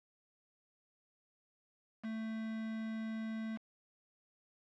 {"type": "tone with quantisation", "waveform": "triangle", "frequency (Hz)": 221.5, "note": "A3", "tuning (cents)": 12, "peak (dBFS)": -36, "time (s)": [2.03, 3.58], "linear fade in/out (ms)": 20, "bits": 8, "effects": ["low-pass 3000 Hz 12 dB/octave"]}